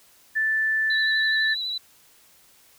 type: tone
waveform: sine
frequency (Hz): 1760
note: A6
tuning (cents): 0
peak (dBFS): -20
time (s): 0.35-1.55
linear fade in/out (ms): 20
type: tone with vibrato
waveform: sine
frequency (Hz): 3951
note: B7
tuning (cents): 0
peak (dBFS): -26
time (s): 0.9-1.78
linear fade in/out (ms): 5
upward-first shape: triangle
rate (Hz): 12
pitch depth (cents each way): 38
effects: white hiss -56 dBFS RMS until 2.78 s